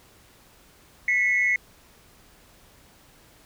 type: tone pair together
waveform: sine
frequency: 1975.5 / 2181 Hz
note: B6 / C#7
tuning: 0 / -29 cents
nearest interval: major second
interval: 171 cents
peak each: -21 dBFS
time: 1.08-1.56 s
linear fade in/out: 2 ms
effects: tanh soft clip ceiling -13 dBFS + pink hiss -55 dBFS RMS until 3.45 s